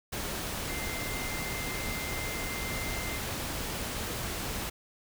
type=tone in noise; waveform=sine; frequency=2088 Hz; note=C7; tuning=4 cents flat; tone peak=-39 dBFS; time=0.69-3.19 s; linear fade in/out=10 ms; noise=pink; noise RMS=-35 dBFS; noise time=0.12-4.7 s; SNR=-7 dB; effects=none